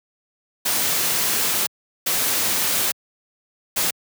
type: noise bursts at uneven times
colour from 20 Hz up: white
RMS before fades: -21 dBFS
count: 3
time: 0.65-1.67 / 2.06-2.92 / 3.76-3.91 s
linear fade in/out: 10 ms
effects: high-pass 100 Hz 12 dB/octave